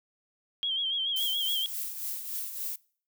sine tone with vibrato, 3211 Hz, G7, 41 cents sharp, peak -27 dBFS, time 0.63-1.66 s, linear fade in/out 0 ms, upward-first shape sine, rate 7 Hz, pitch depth 68 cents each way
violet noise with tremolo, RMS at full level -33 dBFS, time 1.16-2.76 s, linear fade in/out 5 ms, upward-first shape triangle, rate 3.5 Hz, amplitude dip 60%
effects noise-tail reverb RT60 0.5 s tail -24 dB re dry

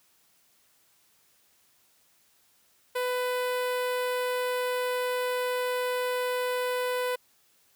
sawtooth tone with notch filter, 498.8 Hz, B4, 17 cents sharp, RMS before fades -29 dBFS, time 2.95-7.16 s, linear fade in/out 10 ms, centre 6200 Hz, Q 1.2, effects white hiss -65 dBFS RMS until 7.75 s + high-pass 60 Hz 12 dB/octave

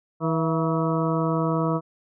harmonic tone with a mistuned harmonic, 161.3 Hz, E3, 37 cents flat, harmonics 1 / 2 / 3 / 4 / 6 / 7 / 8, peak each -24 / -27 / -29 / -30 / -32 / -32 / -33 dBFS, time 0.2-1.81 s, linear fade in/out 50 ms, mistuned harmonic 4, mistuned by +50 cents, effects none

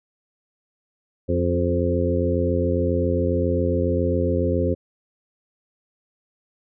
harmonic tone with a mistuned harmonic, 87.31 Hz, F2, in tune, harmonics 1 / 2 / 3 / 4 / 5 / 6, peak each -23 / -28 / -26 / -27 / -27 / -25 dBFS, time 1.28-4.75 s, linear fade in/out 20 ms, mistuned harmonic 4, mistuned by +27 cents, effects none

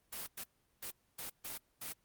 white noise bursts at uneven times, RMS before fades -43 dBFS, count 6, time 0.12-0.27 / 0.37-0.44 / 0.82-0.91 / 1.18-1.3 / 1.44-1.58 / 1.81-1.93 s, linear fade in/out 10 ms, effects pink hiss -75 dBFS RMS until 2.04 s + Opus 24 kbps

